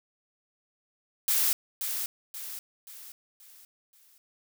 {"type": "noise with echo", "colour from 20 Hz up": "blue", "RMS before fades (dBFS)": -25, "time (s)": [1.28, 1.53], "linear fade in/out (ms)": 2, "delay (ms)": 530, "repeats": 5, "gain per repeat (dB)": -7, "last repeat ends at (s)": 4.18, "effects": []}